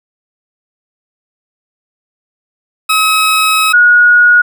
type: tone pair in turn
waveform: 20% pulse / sine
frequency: 1279 / 1449.4 Hz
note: D#6 / F#6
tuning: +47 / -36 cents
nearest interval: major second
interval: 217 cents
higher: second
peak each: -3 dBFS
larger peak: neither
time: 2.89-3.73 / 3.73-4.42 s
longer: first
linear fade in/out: 10 ms
effects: none